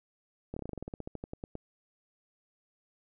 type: slowing click train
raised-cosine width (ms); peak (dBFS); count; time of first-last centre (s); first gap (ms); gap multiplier
2; -25; 18; 0.54-1.554; 25; 1.1
effects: none